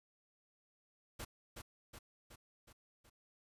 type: noise with echo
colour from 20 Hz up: pink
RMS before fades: -45 dBFS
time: 1.19-1.25 s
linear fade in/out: 10 ms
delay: 370 ms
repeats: 5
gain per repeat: -4 dB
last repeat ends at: 3.1 s
effects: resampled to 32000 Hz